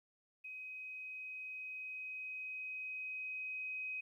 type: tone with level ramp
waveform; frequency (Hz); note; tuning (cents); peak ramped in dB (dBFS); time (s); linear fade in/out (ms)
sine; 2523; D#7; +23; -45 to -39; 0.44-4.01; 10
effects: 13-bit